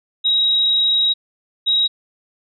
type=tone pair in turn; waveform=sine; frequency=3818 / 3818 Hz; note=A#7 / A#7; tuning=+41 / +41 cents; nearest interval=unison; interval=0 cents; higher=neither; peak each=-13 dBFS; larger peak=neither; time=0.24-1.14 / 1.66-1.88 s; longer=first; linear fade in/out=20 ms; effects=none